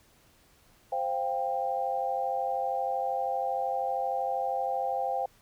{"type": "chord", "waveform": "sine", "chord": "C suspended fourth", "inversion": "none", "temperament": "equal with one note detuned", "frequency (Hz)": [523.3, 698.5, 791.3], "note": ["C5", "F5", "G5"], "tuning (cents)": [0, 0, 16], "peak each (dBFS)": [-33, -33, -30], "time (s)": [0.92, 5.26], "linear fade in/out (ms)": 5, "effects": ["pink hiss -62 dBFS RMS until 5.41 s"]}